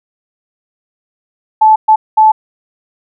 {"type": "tone bursts at uneven times", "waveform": "sine", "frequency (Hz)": 869, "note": "A5", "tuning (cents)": -22, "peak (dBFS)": -3, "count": 3, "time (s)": [[1.61, 1.76], [1.88, 1.96], [2.17, 2.32]], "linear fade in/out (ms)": 10, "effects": []}